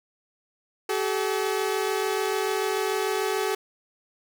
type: tone pair together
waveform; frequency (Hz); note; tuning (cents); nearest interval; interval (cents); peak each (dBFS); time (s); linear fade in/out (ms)
sawtooth; 382.1 / 428.9; G4 / A4; -44 / -44; major second; 200; -23; 0.89-3.55; 5
effects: none